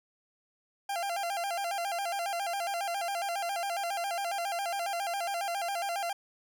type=tone with vibrato; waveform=40% pulse; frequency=740 Hz; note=F#5; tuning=in tune; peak=-30 dBFS; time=0.89-6.13 s; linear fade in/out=5 ms; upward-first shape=square; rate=7.3 Hz; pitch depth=130 cents each way; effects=none